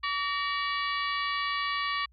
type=harmonic tone with a mistuned harmonic; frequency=572 Hz; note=D5; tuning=46 cents flat; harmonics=2 / 3 / 4 / 5 / 6 / 7 / 8; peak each=-30 / -34 / -36 / -38 / -40 / -41 / -42 dBFS; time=0.03-2.06 s; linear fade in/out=10 ms; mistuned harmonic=3; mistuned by=+130 cents; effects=added 60 Hz sine -57 dBFS peak until 2.12 s + MP3 64 kbps